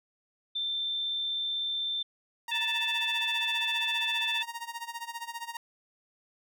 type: tone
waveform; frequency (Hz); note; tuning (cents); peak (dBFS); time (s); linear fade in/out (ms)
sine; 3562; A7; +21; -29; 0.55-2.03; 10
type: tone with tremolo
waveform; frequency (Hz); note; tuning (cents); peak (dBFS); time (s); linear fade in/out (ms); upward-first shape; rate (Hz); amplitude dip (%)
sawtooth; 933; A#5; +1; -30; 2.48-5.57; 2; sine; 15; 85
type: harmonic tone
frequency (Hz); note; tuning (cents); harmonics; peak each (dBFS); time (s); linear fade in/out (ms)
880; A5; 0; 2 / 3 / 4; -35 / -32 / -30; 2.51-4.43; 10
effects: none